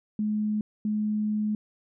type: tone pair in turn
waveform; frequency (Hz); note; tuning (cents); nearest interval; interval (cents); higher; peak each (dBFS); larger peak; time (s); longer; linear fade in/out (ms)
sine; 212.2 / 212.2; G#3 / G#3; +38 / +38; unison; 0; neither; -24 / -24; neither; 0.19-0.61 / 0.85-1.55; second; 2
effects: none